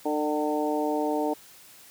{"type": "harmonic tone with a mistuned harmonic", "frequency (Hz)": 150, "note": "D3", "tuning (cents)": 37, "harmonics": [2, 3, 4, 5, 6], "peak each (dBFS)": [-28, -30, -31, -32, -33], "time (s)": [0.05, 1.34], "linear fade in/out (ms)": 10, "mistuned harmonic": 5, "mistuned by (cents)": 17, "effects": ["white hiss -51 dBFS RMS until 1.9 s", "high-pass 60 Hz 12 dB/octave"]}